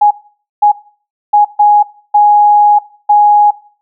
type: tone bursts at uneven times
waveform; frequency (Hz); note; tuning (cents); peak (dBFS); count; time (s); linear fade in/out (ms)
sine; 830.6; G#5; 0; -3; 6; 0.01-0.11 / 0.62-0.72 / 1.33-1.45 / 1.59-1.83 / 2.14-2.79 / 3.09-3.51; 10
effects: noise-tail reverb RT60 0.4 s tail -17 dB re dry